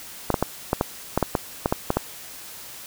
clicks, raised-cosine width 1 ms, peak -5 dBFS, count 12, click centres 0.303 / 0.342 / 0.426 / 0.731 / 0.811 / 1.176 / 1.227 / 1.352 / 1.659 / 1.725 / 1.904 / 1.97 s, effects white hiss -40 dBFS RMS until 2.86 s

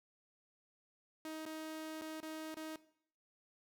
sawtooth tone with dropouts, 314.8 Hz, D#4, 20 cents sharp, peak -39 dBFS, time 1.25-2.76 s, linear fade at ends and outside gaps 2 ms, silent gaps 1.455-1.461 / 2.013-2.018 / 2.203-2.229 / 2.544-2.569 s, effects noise-tail reverb RT60 0.6 s tail -17 dB re dry

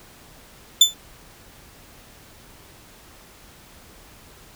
30% pulse tone with exponential decay, 3520 Hz, A7, in tune, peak -3 dBFS, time 0.81-0.94 s, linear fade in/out 5 ms, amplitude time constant 28 ms, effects pink hiss -48 dBFS RMS until 4.55 s

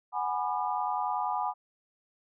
sine chord, G# half-diminished seventh, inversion third, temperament equal with one note detuned, 740 / 830.6 / 987.8 / 1204.9 Hz, F#5 / G#5 / B5 / D6, 0 / 0 / 0 / +44 cents, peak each -34 / -32 / -33 / -36 dBFS, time 0.12-1.54 s, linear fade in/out 50 ms, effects none

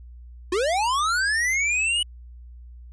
square linear sweep, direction up, 338.5 to 2960 Hz, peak -21 dBFS, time 0.52-2.03 s, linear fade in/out 5 ms, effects added 60 Hz sine -40 dBFS peak until 2.92 s + resampled to 22050 Hz

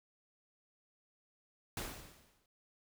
pink noise with exponential decay, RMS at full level -39 dBFS, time 1.77-2.46 s, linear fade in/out 2 ms, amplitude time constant 150 ms, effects none

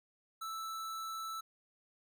square tone, 1318.5 Hz, E6, in tune, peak -40 dBFS, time 0.41-1.41 s, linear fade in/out 10 ms, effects none

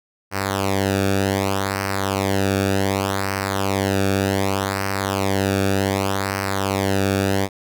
sawtooth tone with flanger, 97.6 Hz, G2, 7 cents flat, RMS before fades -21 dBFS, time 0.31-7.49 s, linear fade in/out 50 ms, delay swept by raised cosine 0.28 to 0.99 ms, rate 0.66 Hz, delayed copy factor -0.75, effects none

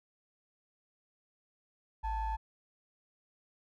triangle ring-modulated tone, 415.8 Hz, G#4, 2 cents sharp, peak -27 dBFS, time 2.03-2.37 s, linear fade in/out 20 ms, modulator 469 Hz, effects none

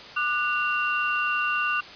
sine tone cluster, 1194 / 1471 / 2763 Hz, D6 / F#6 / F7, +28 / -11 / -19 cents, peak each -27 dBFS, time 0.16-1.81 s, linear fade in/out 10 ms, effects white hiss -42 dBFS RMS until 1.95 s + resampled to 11025 Hz

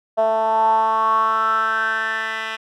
10% pulse tone with band-pass filter sweep, 221.2 Hz, A3, 9 cents sharp, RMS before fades -19 dBFS, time 0.17-2.57 s, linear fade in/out 20 ms, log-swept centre 690 to 2200 Hz, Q 7.1, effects none

